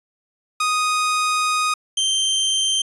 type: tone pair in turn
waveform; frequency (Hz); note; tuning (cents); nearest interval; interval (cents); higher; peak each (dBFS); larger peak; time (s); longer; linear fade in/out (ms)
sawtooth; 1244.5 / 3136; D#6 / G7; 0 / 0; octave + major third; 1600; second; -14; neither; 0.6-1.74 / 1.97-2.82; first; 5
effects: resampled to 24000 Hz